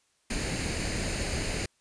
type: noise with comb filter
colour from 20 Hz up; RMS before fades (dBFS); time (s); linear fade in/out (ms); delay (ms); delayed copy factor
pink; -31; 0.3-1.66; 5; 0.44; +0.55
effects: white hiss -70 dBFS RMS until 1.8 s + resampled to 22050 Hz